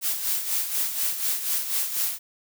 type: noise with tremolo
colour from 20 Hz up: blue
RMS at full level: -24 dBFS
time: 0.01-2.19 s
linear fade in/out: 50 ms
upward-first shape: sine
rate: 4.1 Hz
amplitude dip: 60%
effects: none